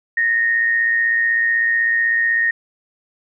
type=tone with amplitude modulation; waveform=sine; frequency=1850 Hz; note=A#6; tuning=14 cents flat; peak=-12 dBFS; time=0.17-2.51 s; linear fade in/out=5 ms; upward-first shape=sine; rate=116 Hz; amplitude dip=45%; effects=none